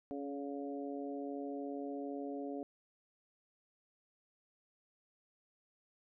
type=harmonic tone with a mistuned harmonic; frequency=141.4 Hz; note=C#3; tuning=35 cents sharp; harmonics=2 / 3 / 4 / 5; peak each=-41 / -45 / -47 / -49 dBFS; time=0.11-2.63 s; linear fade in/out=0 ms; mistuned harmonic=2; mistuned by=-15 cents; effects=none